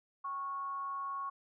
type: tone with frequency modulation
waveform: sine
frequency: 1104 Hz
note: C#6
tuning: 7 cents flat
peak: -36 dBFS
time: 0.24-1.3 s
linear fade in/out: 10 ms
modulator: 319 Hz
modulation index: 0.24
effects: none